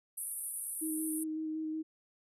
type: band-pass noise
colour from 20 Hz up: pink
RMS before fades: -40 dBFS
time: 0.17-1.24 s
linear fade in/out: 10 ms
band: 9100 to 12000 Hz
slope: 96 dB/octave
type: tone with vibrato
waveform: sine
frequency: 314 Hz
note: D#4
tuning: 16 cents sharp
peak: -34 dBFS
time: 0.81-1.83 s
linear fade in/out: 20 ms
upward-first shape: square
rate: 5.4 Hz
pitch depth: 11 cents each way
effects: none